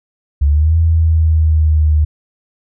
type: exponential two-way sweep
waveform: sine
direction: up then down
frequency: 69.5 to 82.41 to 75.8 Hz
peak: -8 dBFS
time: 0.41-2.05 s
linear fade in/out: 10 ms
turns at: 0.77 s
effects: none